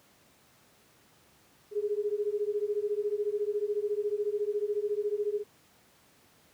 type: beating tone pair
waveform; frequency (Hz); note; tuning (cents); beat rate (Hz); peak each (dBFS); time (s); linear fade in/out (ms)
sine; 408.3 / 422.3; G#4 / G#4; -29 / +29; 14; -31; 1.71-5.44; 50
effects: pink hiss -62 dBFS RMS until 6.53 s + high-pass 100 Hz 12 dB/octave